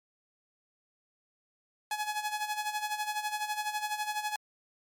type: tone with tremolo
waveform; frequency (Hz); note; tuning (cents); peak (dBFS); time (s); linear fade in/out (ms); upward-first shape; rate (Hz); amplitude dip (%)
sawtooth; 845; G#5; +30; -25; 1.91-4.36; 2; sine; 12; 70
effects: MP3 64 kbps

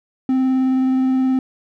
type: tone with vibrato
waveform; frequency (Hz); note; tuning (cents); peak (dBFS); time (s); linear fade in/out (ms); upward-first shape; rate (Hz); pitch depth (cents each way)
triangle; 260.6; C4; -7; -12; 0.29-1.39; 2; sine; 19; 11
effects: none

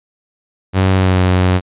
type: tone with pitch glide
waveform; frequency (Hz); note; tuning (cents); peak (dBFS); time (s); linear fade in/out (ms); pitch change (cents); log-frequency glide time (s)
sawtooth; 94.7 to 91.74; F#2 to F#2; +41 to -14; -6; 0.73-1.61; 50; -55; 0.94-1.2
effects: resampled to 8000 Hz

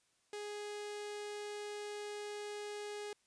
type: tone with notch filter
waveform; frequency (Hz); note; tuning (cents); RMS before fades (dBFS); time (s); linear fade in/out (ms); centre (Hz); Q
sawtooth; 415.3; G#4; 0; -44; 0.33-3.13; 2; 1100; 1.9
effects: white hiss -75 dBFS RMS until 3.26 s + resampled to 22050 Hz

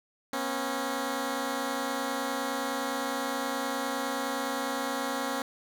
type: tone pair together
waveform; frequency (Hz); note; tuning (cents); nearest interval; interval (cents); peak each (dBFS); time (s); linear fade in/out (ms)
10% pulse; 242.7 / 272.4; B3 / C#4; -30 / -30; major second; 200; -26 / -23; 0.33-5.42; 2
effects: none

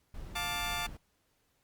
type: noise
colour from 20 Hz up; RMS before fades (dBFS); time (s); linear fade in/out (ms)
brown; -44; 0.14-0.97; 5
type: chord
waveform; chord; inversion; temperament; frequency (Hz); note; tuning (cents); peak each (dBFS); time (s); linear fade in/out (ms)
15% pulse; D minor; first; just; 704.8 / 881 / 1174.7; F5 / A5 / D6; +16 / +2 / 0; -32; 0.35-0.87; 10
effects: pink hiss -74 dBFS RMS until 1.63 s + Opus 48 kbps

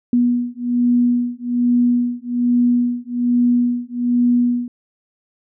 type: beating tone pair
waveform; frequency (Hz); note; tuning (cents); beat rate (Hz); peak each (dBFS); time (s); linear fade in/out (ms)
sine; 242.3 / 243.5; B3 / B3; -33 / -24; 1.2; -17; 0.13-4.68; 2
effects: none

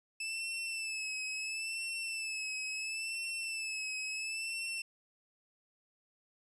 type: tone with vibrato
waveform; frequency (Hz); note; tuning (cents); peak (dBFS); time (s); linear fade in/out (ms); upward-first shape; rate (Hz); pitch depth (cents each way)
sawtooth; 2627; E7; -7; -33; 0.2-4.82; 5; sine; 0.73; 51
effects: resampled to 24000 Hz

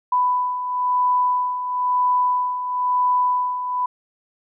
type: beating tone pair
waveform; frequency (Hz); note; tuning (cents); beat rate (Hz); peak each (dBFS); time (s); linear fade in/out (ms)
sine; 994 / 995; B5 / B5; +11 / +13; 1; -25 / -18; 0.12-3.86; 5
effects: none

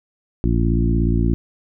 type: harmonic tone with a mistuned harmonic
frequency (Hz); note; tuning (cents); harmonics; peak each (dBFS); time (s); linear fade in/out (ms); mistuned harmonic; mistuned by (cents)
57.1; A#1; -35; 1 / 2 / 3 / 4 / 5 / 6; -18 / -21 / -23 / -24 / -25 / -26; 0.44-1.34; 0; 1; -34
effects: none

